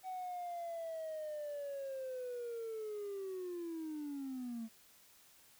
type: linear sweep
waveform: triangle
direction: down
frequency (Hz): 753 to 220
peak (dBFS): -37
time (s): 0.03-4.69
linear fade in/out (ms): 50
effects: tanh soft clip ceiling -36 dBFS + white hiss -64 dBFS RMS until 5.59 s